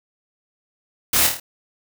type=noise with echo; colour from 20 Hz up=white; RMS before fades=-18 dBFS; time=1.13-1.27 s; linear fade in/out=5 ms; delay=26 ms; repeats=5; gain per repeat=-4 dB; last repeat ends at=1.4 s; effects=none